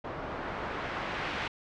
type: noise with low-pass filter sweep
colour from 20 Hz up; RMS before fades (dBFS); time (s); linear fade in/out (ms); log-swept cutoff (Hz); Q
white; -36; 0.04-1.48; 5; 860 to 2300; 0.85
effects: low-pass 5000 Hz 12 dB/octave